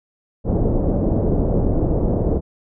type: low-pass noise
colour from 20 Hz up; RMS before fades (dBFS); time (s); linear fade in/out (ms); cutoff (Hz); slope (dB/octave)
pink; -18; 0.44-2.41; 50; 590; 24
effects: none